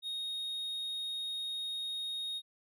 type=tone; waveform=triangle; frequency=3729 Hz; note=A#7; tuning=in tune; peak=-34 dBFS; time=0.02-2.42 s; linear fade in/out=50 ms; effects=none